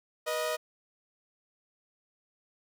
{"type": "tone pair together", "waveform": "sawtooth", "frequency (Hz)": [485.6, 622.3], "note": ["B4", "D#5"], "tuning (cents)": [-29, 0], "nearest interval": "major third", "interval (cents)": 429, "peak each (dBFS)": [-31, -27], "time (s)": [0.26, 0.57], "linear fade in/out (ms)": 20, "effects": []}